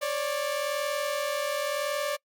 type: tone pair together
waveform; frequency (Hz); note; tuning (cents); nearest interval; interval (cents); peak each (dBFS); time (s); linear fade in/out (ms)
sawtooth; 546.4 / 587.3; C#5 / D5; -25 / 0; minor second; 125; -29 / -25; 0.01-2.17; 20
effects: noise-tail reverb RT60 0.1 s tail -25 dB re dry + Opus 48 kbps